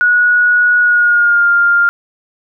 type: tone with pitch glide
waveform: sine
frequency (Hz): 1459 to 1401.2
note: F#6 to F6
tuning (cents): -25 to +5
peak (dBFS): -7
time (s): 0.01-1.89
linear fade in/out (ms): 0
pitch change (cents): -70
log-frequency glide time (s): 0.8-1.49
effects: none